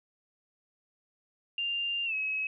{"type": "tone with pitch glide", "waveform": "sine", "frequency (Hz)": [2794, 2562], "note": ["F7", "E7"], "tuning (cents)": [0, -50], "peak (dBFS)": -29, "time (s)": [1.58, 2.47], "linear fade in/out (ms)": 2, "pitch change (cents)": -150, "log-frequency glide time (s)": [2.05, 2.14], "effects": []}